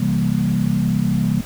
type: chord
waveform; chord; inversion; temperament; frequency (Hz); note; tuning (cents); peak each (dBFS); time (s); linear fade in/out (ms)
sine; C dominant seventh; none; equal; 130.81 / 164.81 / 196 / 233.1; C3 / E3 / G3 / Bb3; 0 / 0 / 0 / 0; -22 / -21 / -20 / -22; 0-1.41; 5
effects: added 60 Hz sine -37 dBFS peak until 1.45 s + pink hiss -37 dBFS RMS until 1.45 s